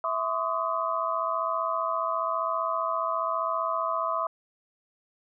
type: tone cluster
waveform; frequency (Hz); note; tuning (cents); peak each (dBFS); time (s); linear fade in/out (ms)
sine; 657 / 1035 / 1130 / 1251; E5 / C6 / C#6 / D#6; -6 / -19 / +33 / +9; -31; 0.04-4.27; 2
effects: none